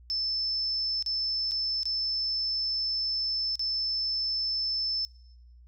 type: tone with dropouts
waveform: sine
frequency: 5274 Hz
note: E8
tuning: in tune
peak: -27 dBFS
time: 0.1-5.05 s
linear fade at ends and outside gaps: 0 ms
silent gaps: 1.025-1.062 / 1.511-1.518 / 1.832-1.855 / 3.555-3.594 s
effects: noise-tail reverb RT60 1.0 s tail -23 dB re dry + added 60 Hz sine -50 dBFS peak until 5.67 s